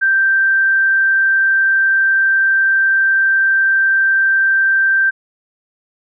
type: tone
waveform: sine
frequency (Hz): 1568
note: G6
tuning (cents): 0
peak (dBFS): -10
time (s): 0.01-5.11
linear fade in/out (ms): 20
effects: none